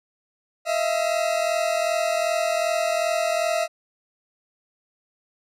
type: tone pair together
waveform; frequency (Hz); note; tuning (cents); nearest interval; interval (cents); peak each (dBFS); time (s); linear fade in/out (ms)
40% pulse; 636.4 / 679; D#5 / F5; +39 / -49; minor second; 112; -23; 0.65-3.68; 50
effects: low-pass 10000 Hz 12 dB/octave

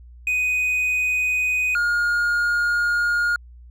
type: tone pair in turn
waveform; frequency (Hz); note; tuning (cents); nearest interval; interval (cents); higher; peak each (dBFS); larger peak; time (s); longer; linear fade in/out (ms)
triangle; 2495 / 1424.7; D#7 / F6; +4 / +34; minor seventh; 970; first; -17 / -16; second; 0.27-1.75 / 1.75-3.36; second; 2
effects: added 60 Hz sine -41 dBFS peak until 3.7 s

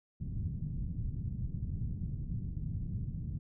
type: low-pass noise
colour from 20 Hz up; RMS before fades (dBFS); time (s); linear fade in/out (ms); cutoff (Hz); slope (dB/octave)
white; -37; 0.2-3.39; 10; 160; 24
effects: none

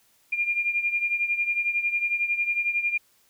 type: beating tone pair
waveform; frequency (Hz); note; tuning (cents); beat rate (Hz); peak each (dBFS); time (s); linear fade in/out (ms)
sine; 2400 / 2411; D7 / D7; +37 / +45; 11; -24 / -29; 0.32-2.98; 10
effects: white hiss -63 dBFS RMS until 3.29 s

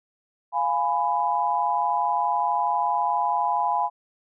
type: chord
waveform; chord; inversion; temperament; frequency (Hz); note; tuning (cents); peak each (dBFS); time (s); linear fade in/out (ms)
sine; F diminished; none; equal with one note detuned; 698.5 / 830.6 / 995.2; F5 / Ab5 / Cb6; 0 / 0 / +13; -28 / -24 / -24; 0.52-3.9; 50
effects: none

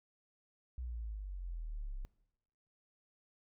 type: exponential sweep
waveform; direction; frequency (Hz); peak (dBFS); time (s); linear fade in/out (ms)
sine; down; 63.1 to 32.06; -39; 0.78-2.05; 0
effects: noise-tail reverb RT60 0.9 s tail -20 dB re dry

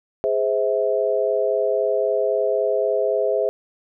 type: chord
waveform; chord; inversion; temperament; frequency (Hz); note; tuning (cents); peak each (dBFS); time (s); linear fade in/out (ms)
sine; Ab augmented; none; just; 415.3 / 519.1 / 648.9; Ab4 / C5 / E5; 0 / -14 / -27; -22; 0.24-3.49; 0
effects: none

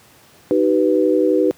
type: chord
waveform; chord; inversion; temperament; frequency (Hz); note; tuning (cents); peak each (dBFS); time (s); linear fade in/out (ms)
sine; Eb augmented; none; equal with one note detuned; 311.1 / 382.8 / 493.9; Eb4 / G4 / B4; 0 / -41 / 0; -17; 0.51-1.51; 0
effects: pink hiss -49 dBFS RMS until 1.57 s + high-pass 100 Hz 12 dB/octave

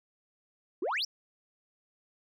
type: exponential sweep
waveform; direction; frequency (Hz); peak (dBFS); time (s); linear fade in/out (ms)
sine; up; 311.1 to 5920; -27; 0.82-1.05; 5
effects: tanh soft clip ceiling -27 dBFS

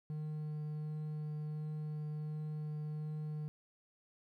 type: tone with vibrato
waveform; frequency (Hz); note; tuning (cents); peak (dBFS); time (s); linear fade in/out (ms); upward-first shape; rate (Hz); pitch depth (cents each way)
triangle; 152.3; D#3; -37; -36; 0.1-3.48; 0; triangle; 1.4; 12
effects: 13-bit

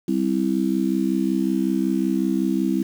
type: chord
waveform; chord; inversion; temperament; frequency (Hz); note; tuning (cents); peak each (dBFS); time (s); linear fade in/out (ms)
sine; C major; second; just; 196.22 / 261.6 / 327; G3 / C4 / E4; +2 / 0 / -14; -23; 0.08-2.83; 5
effects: 7-bit

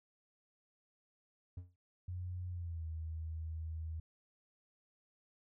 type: tone with exponential decay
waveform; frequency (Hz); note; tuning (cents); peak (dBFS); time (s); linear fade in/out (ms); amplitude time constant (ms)
triangle; 89.3; F2; +39; -38; 1.57-1.76; 5; 41
type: tone with pitch glide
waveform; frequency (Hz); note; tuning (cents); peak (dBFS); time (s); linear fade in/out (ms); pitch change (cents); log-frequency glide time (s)
sine; 90 to 80.18; F#2 to E2; -47 to -47; -39; 2.08-4; 5; -200; 2.49-2.86
effects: none

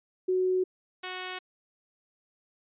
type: tone pair in turn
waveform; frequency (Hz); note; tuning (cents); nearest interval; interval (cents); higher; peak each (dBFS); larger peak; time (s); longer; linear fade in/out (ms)
sine / 5% pulse; 370 / 368.3; F#4 / F#4; 0 / -8; unison; 8; first; -23; neither; 0.28-0.64 / 1.03-1.39; neither; 10
effects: resampled to 8000 Hz

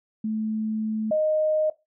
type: tone pair in turn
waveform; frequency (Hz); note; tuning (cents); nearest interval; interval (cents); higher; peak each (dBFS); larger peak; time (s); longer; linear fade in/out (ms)
sine; 217.7 / 619.1; A3 / D#5; -18 / -9; octave + tritone; 1809; second; -24 / -19; second; 0.24-1.11 / 1.11-1.7; first; 5
effects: noise-tail reverb RT60 0.2 s tail -17 dB re dry

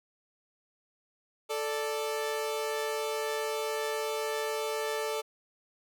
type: tone pair together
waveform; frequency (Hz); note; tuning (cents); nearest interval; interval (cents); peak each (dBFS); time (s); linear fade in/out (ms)
sawtooth; 440 / 587.3; A4 / D5; 0 / 0; perfect fourth; 500; -28 / -32; 1.49-5.22; 20
effects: none

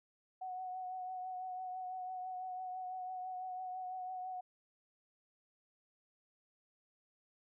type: tone with vibrato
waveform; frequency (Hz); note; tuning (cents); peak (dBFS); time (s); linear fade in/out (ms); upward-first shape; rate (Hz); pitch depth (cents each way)
sine; 740; F#5; 0; -40; 0.41-4.41; 10; triangle; 6; 28
effects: none

